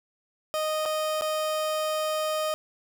30% pulse tone with dropouts, 620 Hz, D#5, 6 cents flat, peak -23 dBFS, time 0.54-2.54 s, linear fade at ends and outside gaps 0 ms, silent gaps 0.854-0.859 / 1.211-1.22 s, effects none

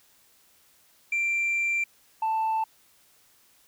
sine tone pair in turn, 2360 / 884 Hz, D7 / A5, +8 / +8 cents, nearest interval octave + perfect fourth, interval 1700 cents, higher first, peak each -21 dBFS, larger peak neither, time 1.12-1.84 / 2.22-2.64 s, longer first, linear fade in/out 5 ms, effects tanh soft clip ceiling -22 dBFS + white hiss -61 dBFS RMS until 3.67 s

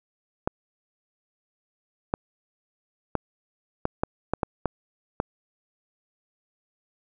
clicks, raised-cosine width 1 ms, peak -9 dBFS, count 9, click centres 0.475 / 2.139 / 3.153 / 3.854 / 4.035 / 4.336 / 4.432 / 4.657 / 5.201 s, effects none

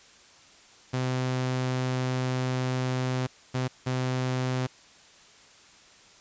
sawtooth tone bursts at uneven times, 128.1 Hz, C3, 36 cents flat, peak -22 dBFS, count 3, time 0.93-3.27 / 3.54-3.68 / 3.86-4.67 s, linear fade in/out 10 ms, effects white hiss -54 dBFS RMS until 6.2 s + resampled to 16000 Hz

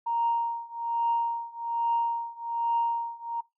sine tone with tremolo, 932.3 Hz, A#5, in tune, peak -21 dBFS, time 0.06-3.41 s, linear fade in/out 10 ms, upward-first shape triangle, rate 1.2 Hz, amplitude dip 95%, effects noise-tail reverb RT60 0.2 s tail -22 dB re dry + tanh soft clip ceiling -17 dBFS

